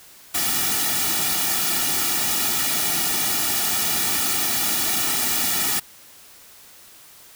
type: noise with comb filter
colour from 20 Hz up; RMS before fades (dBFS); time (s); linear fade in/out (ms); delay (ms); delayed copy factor
white; -22; 0.34-5.8; 10; 1.9; -0.85
effects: white hiss -47 dBFS RMS until 7.35 s